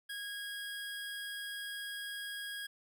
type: tone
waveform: 25% pulse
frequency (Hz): 1643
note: G#6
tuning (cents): -19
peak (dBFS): -36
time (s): 0.09-2.67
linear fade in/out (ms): 10
effects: none